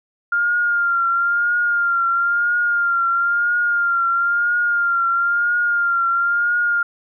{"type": "tone with vibrato", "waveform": "sine", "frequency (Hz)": 1401, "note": "F6", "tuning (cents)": 5, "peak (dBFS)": -15, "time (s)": [0.32, 6.83], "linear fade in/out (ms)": 5, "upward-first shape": "triangle", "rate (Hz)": 1, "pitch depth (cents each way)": 43, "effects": []}